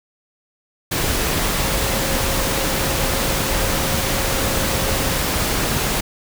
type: tone in noise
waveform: sine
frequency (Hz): 539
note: C#5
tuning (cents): -49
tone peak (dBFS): -29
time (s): 1.62-5.21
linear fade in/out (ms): 10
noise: pink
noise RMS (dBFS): -20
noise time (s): 0.91-6.01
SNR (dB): -12
effects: none